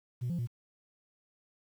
sine tone with pitch steps, 122.6 / 172.7 / 119.3 Hz, B2 / F3 / A#2, -12 / -19 / +41 cents, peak -29 dBFS, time 0.21-0.474 s, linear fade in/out 20 ms, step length 88 ms, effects tanh soft clip ceiling -29 dBFS + 10-bit

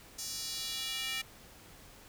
square tone with high-pass filter sweep, 261.6 Hz, C4, in tune, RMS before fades -38 dBFS, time 0.18-1.22 s, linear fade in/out 10 ms, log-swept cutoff 5900 to 2400 Hz, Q 2.1, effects pink hiss -55 dBFS RMS until 2.08 s

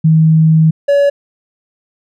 sine / triangle tone pair in turn, 159.1 / 567 Hz, D#3 / C#5, +39 / +39 cents, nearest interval octave + minor seventh, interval 2200 cents, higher second, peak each -5 dBFS, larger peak neither, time 0.04-0.71 / 0.88-1.1 s, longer first, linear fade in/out 10 ms, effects none

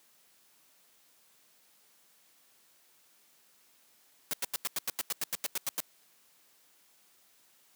white noise bursts, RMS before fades -32 dBFS, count 14, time 4.31-5.803 s, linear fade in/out 0 ms, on 24 ms, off 89 ms, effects white hiss -65 dBFS RMS until 7.75 s + high-pass 150 Hz 12 dB/octave

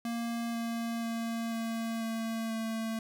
square tone with pitch steps, 233.1 / 231.2 / 229.4 / 227.5 / 225.7 / 223.9 Hz, A#3 / A#3 / A#3 / A#3 / A3 / A3, 0 / -14 / -28 / -42 / +44 / +30 cents, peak -33 dBFS, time 0.05-2.99 s, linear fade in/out 2 ms, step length 490 ms, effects 12-bit

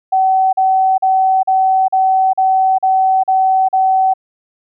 sine tone bursts, 760 Hz, F#5, 46 cents sharp, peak -9 dBFS, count 9, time 0.12-4.138 s, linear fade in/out 10 ms, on 410 ms, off 41 ms, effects none

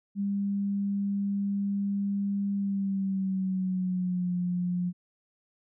sine tone with pitch glide, 200 to 178.18 Hz, G3 to F3, +35 to +35 cents, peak -26 dBFS, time 0.15-4.93 s, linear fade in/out 50 ms, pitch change -200 cents, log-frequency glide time 2.54-4.34 s, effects none

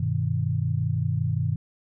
sine chord, G augmented, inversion none, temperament equal, 98 / 123.47 / 155.56 Hz, G2 / B2 / D#3, 0 / 0 / 0 cents, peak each -27 / -26 / -27 dBFS, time 0-1.56 s, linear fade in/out 5 ms, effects none

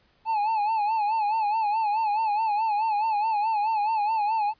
triangle tone with vibrato, 860 Hz, A5, 40 cents flat, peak -20 dBFS, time 0.25-4.54 s, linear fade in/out 50 ms, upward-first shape sine, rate 4.7 Hz, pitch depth 89 cents each way, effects pink hiss -64 dBFS RMS until 4.59 s + resampled to 11025 Hz

